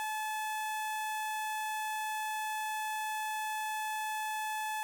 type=tone with notch filter; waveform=sawtooth; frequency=863 Hz; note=A5; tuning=34 cents flat; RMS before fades=-36 dBFS; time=0-4.83 s; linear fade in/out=0 ms; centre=4700 Hz; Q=1.8; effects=none